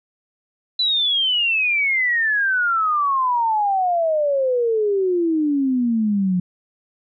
sine exponential sweep, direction down, 4015 to 176.9 Hz, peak -16 dBFS, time 0.79-6.4 s, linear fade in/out 5 ms, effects none

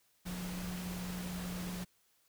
sine tone in noise, 180 Hz, F#3, 47 cents flat, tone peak -39 dBFS, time 0.25-1.85 s, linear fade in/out 20 ms, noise pink, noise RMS -45 dBFS, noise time 0.25-1.85 s, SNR +3 dB, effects white hiss -72 dBFS RMS until 2.28 s

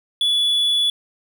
triangle tone, 3425 Hz, A7, 47 cents flat, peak -14 dBFS, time 0.21-0.9 s, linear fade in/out 2 ms, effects none

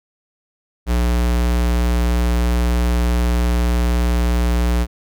square tone, 59.8 Hz, A#1, 45 cents sharp, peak -15 dBFS, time 0.86-4.87 s, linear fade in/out 50 ms, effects none

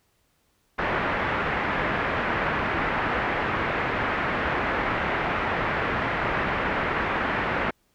white low-pass noise, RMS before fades -26 dBFS, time 0.78-7.71 s, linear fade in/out 10 ms, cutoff 2000 Hz, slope 24 dB/octave, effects pink hiss -68 dBFS RMS until 7.94 s

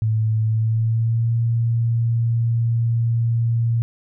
sine tone with pitch glide, 110 to 116.07 Hz, A2 to A#2, 0 to -7 cents, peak -16 dBFS, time 0.02-3.82 s, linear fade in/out 0 ms, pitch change +93 cents, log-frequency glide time 0.44-1.34 s, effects none

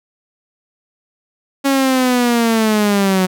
sawtooth linear sweep, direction down, 277.2 to 183.2 Hz, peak -8 dBFS, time 1.64-3.27 s, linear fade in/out 20 ms, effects none

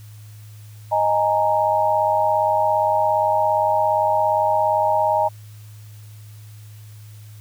sine chord, D# suspended fourth, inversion none, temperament equal with one note detuned, 622.3 / 830.6 / 928 Hz, D#5 / G#5 / A#5, 0 / 0 / -8 cents, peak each -20 dBFS, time 0.91-5.29 s, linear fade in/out 20 ms, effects added 106 Hz sine -38 dBFS peak until 7.4 s + white hiss -52 dBFS RMS until 7.4 s

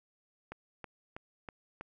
click train, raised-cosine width 0.5 ms, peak -27 dBFS, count 5, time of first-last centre 0.52-1.81 s, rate 3.1 Hz, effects none

